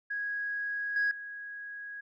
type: tone with level steps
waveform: sine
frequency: 1655 Hz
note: G#6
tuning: 6 cents flat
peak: -31 / -24 / -39 dBFS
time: 0.1-2.01 s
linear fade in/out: 10 ms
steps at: 0.96 / 1.11 s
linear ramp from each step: 2 ms
effects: tanh soft clip ceiling -22 dBFS